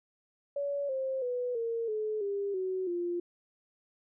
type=tone with pitch steps; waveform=sine; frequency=567 / 529 / 493.6 / 460.5 / 429.7 / 400.9 / 374.1 / 349 Hz; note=C#5 / C5 / B4 / A#4 / A4 / G4 / F#4 / F4; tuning=+39 / +19 / -1 / -21 / -41 / +39 / +19 / -1 cents; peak=-30 dBFS; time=0.56-3.2 s; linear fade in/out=5 ms; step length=330 ms; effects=none